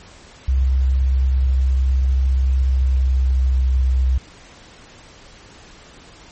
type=tone with pitch glide; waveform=sine; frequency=65.41 to 64.32 Hz; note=C2 to C2; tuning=0 to -29 cents; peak=-13 dBFS; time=0.48-4.18 s; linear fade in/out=5 ms; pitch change=-29 cents; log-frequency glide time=2.58-3.9 s; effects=pink hiss -44 dBFS RMS until 6.31 s + MP3 32 kbps